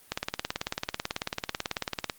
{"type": "click train", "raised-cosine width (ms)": 0.2, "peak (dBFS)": -11, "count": 37, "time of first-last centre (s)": [0.12, 2.098], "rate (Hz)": 18.2, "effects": ["white hiss -56 dBFS RMS until 2.18 s", "Opus 32 kbps"]}